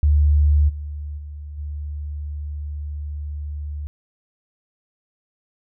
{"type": "tone with level steps", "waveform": "sine", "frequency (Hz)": 73.8, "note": "D2", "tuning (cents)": 9, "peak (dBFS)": [-12, -27, -31, -26], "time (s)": [0.03, 3.87], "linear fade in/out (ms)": 0, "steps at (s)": [0.68, 1.17, 1.57], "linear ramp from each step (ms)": 20, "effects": []}